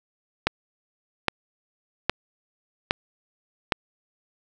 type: click train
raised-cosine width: 0.3 ms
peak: -3 dBFS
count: 5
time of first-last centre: 0.47-3.722 s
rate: 1.23 Hz
effects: none